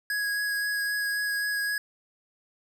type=tone with vibrato; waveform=square; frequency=1661.2 Hz; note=G#6; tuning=in tune; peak=-27 dBFS; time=0.1-1.78 s; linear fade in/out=2 ms; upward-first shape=sine; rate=3.8 Hz; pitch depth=11 cents each way; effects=none